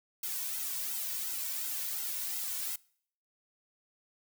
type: noise with flanger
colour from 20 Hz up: blue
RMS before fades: -36 dBFS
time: 0.23-2.76 s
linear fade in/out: 5 ms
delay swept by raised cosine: 1.7 to 2.47 ms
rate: 2.8 Hz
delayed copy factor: -0.95
effects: noise-tail reverb RT60 0.6 s tail -24 dB re dry